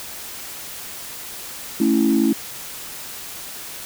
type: chord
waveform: sine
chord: A major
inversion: none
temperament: equal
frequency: 220 / 277.2 / 329.6 Hz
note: A3 / C#4 / E4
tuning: 0 / 0 / 0 cents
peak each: -18 dBFS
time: 1.8-2.33 s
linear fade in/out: 5 ms
effects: tanh soft clip ceiling -7 dBFS + white hiss -34 dBFS RMS until 3.85 s